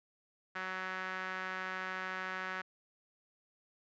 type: tone with band-pass filter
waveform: sawtooth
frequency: 186.7 Hz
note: F#3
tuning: 16 cents sharp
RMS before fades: -40 dBFS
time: 0.55-2.62 s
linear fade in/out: 10 ms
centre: 1600 Hz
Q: 2.7
effects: resampled to 16000 Hz